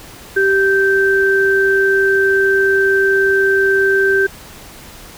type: tone pair together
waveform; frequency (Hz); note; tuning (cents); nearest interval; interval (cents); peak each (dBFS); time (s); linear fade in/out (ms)
sine; 390 / 1560; G4 / G6; -9 / -9; 2 octaves; 2400; -13; 0.36-4.27; 10
effects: pink hiss -37 dBFS RMS until 5.17 s